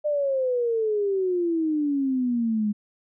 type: exponential sweep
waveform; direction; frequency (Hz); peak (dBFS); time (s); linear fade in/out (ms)
sine; down; 605 to 205.5; -21; 0.04-2.73; 20
effects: none